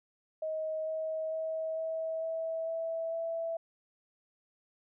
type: tone with pitch steps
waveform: sine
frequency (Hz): 630 / 635.1 / 640.3 / 645.5 / 650.7 / 656 / 661.3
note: D#5 / D#5 / D#5 / E5 / E5 / E5 / E5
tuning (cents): +21 / +35 / +49 / -37 / -23 / -9 / +5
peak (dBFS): -32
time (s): 0.42-3.57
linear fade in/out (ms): 5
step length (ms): 450
effects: none